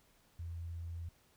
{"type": "tone", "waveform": "sine", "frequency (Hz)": 84.4, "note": "E2", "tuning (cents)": 41, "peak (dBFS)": -40, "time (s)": [0.39, 1.09], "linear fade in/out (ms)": 5, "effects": ["pink hiss -69 dBFS RMS until 1.36 s"]}